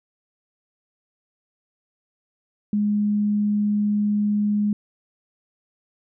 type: tone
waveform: sine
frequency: 207.7 Hz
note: G#3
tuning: in tune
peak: -18 dBFS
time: 2.73-4.73 s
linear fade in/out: 2 ms
effects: none